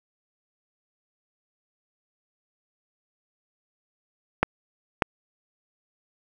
clicks, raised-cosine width 0.5 ms, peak -3 dBFS, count 2, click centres 4.43 / 5.022 s, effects 7-bit

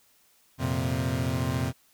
30% pulse chord, F suspended fourth, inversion none, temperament equal, 87.31 / 116.54 / 130.81 Hz, F2 / Bb2 / C3, 0 / 0 / 0 cents, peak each -29 / -29 / -26 dBFS, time 0.58-1.73 s, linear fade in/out 50 ms, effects white hiss -63 dBFS RMS until 1.93 s

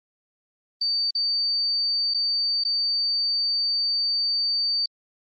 sine tone with dropouts, 4600 Hz, D8, 37 cents flat, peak -21 dBFS, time 0.81-4.86 s, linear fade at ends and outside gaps 5 ms, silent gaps 1.108-1.15 / 2.139-2.144 / 2.638-2.649 s, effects Opus 24 kbps

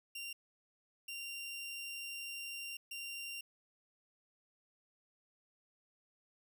sawtooth tone bursts at uneven times, 2772 Hz, F7, 14 cents flat, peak -39 dBFS, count 3, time 0.15-0.33 / 1.08-2.77 / 2.91-3.41 s, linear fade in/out 5 ms, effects none

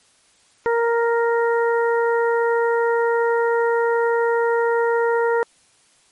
harmonic tone, 466.2 Hz, A#4, in tune, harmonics 1 / 2 / 3 / 4, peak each -17 / -23 / -27 / -29 dBFS, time 0.66-5.43 s, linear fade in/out 0 ms, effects white hiss -57 dBFS RMS until 6.11 s + MP3 48 kbps

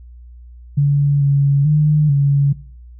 sine tone with pitch steps, 142.8 / 140.5 / 150.9 / 141 Hz, D3 / C#3 / D3 / C#3, -48 / +24 / +47 / +30 cents, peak -10 dBFS, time 0.77-2.53 s, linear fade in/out 10 ms, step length 440 ms, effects noise-tail reverb RT60 0.6 s tail -20 dB re dry + added 60 Hz sine -36 dBFS peak until 2.99 s

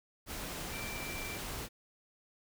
sine tone in noise, 2349 Hz, D7, in tune, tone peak -43 dBFS, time 0.7-1.39 s, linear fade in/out 50 ms, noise pink, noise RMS -41 dBFS, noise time 0.26-1.69 s, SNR -5 dB, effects none

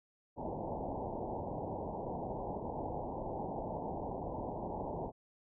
white low-pass noise, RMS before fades -40 dBFS, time 0.36-5.12 s, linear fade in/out 50 ms, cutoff 930 Hz, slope 96 dB/octave, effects none

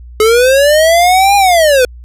square linear two-way sweep, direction up then down, 423.3 to 816 to 485.4 Hz, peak -6 dBFS, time 0.2-1.85 s, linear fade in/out 2 ms, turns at 1.36 s, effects added 60 Hz sine -29 dBFS peak until 2.04 s + resampled to 32000 Hz

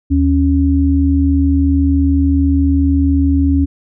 sine tone pair together, 77.78 / 276.1 Hz, D#2 / C#4, 0 / -7 cents, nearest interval octave + minor seventh, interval 2193 cents, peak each -12 dBFS, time 0.1-3.66 s, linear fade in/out 20 ms, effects none

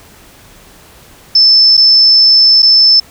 sine tone with dropouts, 5274 Hz, E8, in tune, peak -3 dBFS, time 1.35-3 s, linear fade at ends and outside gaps 5 ms, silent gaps 1.77-1.775 / 2.622-2.627 s, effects pink hiss -40 dBFS RMS until 3.1 s

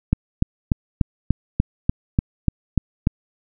click train, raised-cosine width 5 ms, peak -3 dBFS, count 11, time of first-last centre 0.13-3.071 s, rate 3.4 Hz, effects none

